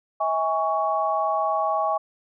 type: tone cluster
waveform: sine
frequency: 644 / 820 / 1118 Hz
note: E5 / G#5 / C#6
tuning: -41 / -22 / +14 cents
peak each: -25 dBFS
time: 0.2-1.98 s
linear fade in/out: 10 ms
effects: none